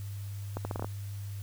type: accelerating click train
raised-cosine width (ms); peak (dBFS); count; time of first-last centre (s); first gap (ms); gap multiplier
1; -20; 7; 0.57-0.845; 80; 0.77
effects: added 100 Hz sine -36 dBFS peak until 1.42 s + white hiss -54 dBFS RMS until 1.42 s